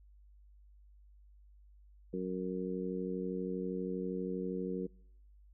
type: harmonic tone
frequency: 92.5 Hz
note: F#2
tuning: in tune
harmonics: 2 / 3 / 4 / 5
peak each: -38 / -42 / -40 / -40 dBFS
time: 2.13-4.87 s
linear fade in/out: 10 ms
effects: noise-tail reverb RT60 0.7 s tail -24 dB re dry + added 50 Hz sine -57 dBFS peak until 5.53 s